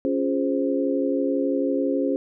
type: chord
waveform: sine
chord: Db major seventh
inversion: none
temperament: equal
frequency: 277.2 / 349.2 / 415.3 / 523.3 Hz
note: Db4 / F4 / Ab4 / C5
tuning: 0 / 0 / 0 / 0 cents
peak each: -23 / -29 / -28 / -26 dBFS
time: 0.05-2.16 s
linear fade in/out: 0 ms
effects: none